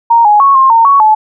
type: tone with pitch steps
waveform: sine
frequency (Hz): 930 / 835 / 1106 / 1063 / 914 / 1116 / 863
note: A#5 / G#5 / C#6 / C6 / A#5 / C#6 / A5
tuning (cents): -4 / +9 / -4 / +27 / -34 / +11 / -34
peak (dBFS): -3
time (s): 0.1-1.15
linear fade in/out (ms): 10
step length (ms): 150
effects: none

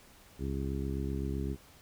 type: harmonic tone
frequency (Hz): 67.8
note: C#2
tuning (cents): -38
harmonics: 1 / 2 / 3 / 4 / 5 / 6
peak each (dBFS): -35 / -38 / -40 / -41 / -42 / -43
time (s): 0.38-1.57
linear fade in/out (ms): 50
effects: pink hiss -58 dBFS RMS until 1.81 s

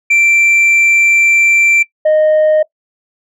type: tone pair in turn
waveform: sine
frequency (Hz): 2349 / 618.1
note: D7 / D#5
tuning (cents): 0 / -12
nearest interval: octave + major seventh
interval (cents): 2312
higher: first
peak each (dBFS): -4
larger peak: neither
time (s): 0.1-1.83 / 2.05-2.63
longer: first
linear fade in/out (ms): 10
effects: noise-tail reverb RT60 0.1 s tail -21 dB re dry + tanh soft clip ceiling -6 dBFS

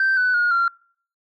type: tone with pitch steps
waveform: sine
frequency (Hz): 1559 / 1496.4 / 1436.2 / 1378.5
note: G6 / F#6 / F6 / F6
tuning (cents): -10 / +19 / +48 / -23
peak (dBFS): -14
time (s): 0-0.68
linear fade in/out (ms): 2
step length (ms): 170
effects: noise-tail reverb RT60 0.5 s tail -25 dB re dry + tanh soft clip ceiling -13 dBFS

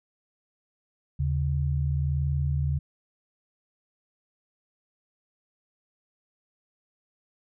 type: tone pair together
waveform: sine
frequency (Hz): 77.78 / 139.07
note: D#2 / C#3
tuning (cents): 0 / +6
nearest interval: minor seventh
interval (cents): 1006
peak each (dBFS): -26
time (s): 1.19-2.79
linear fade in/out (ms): 10
effects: none

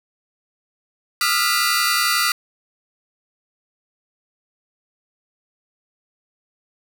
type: tone cluster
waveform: sawtooth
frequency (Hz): 1217 / 1344 / 1415 / 1977 / 4616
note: D#6 / E6 / F6 / B6 / D8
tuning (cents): -39 / +33 / +22 / +1 / -31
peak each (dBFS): -20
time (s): 1.21-2.32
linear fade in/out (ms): 2
effects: none

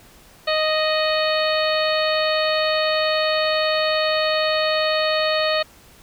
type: harmonic tone with a mistuned harmonic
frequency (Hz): 622.3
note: D#5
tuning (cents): 0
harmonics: 1 / 2 / 3 / 4 / 5 / 6 / 7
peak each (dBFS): -20 / -26 / -27 / -29 / -30 / -29 / -27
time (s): 0.47-5.63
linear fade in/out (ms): 10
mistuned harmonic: 5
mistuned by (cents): -50
effects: pink hiss -49 dBFS RMS until 6.02 s

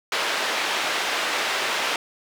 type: band-pass noise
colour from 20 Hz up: white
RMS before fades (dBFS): -25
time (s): 0.12-1.96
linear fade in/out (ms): 2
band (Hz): 430 to 3000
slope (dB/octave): 12
effects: none

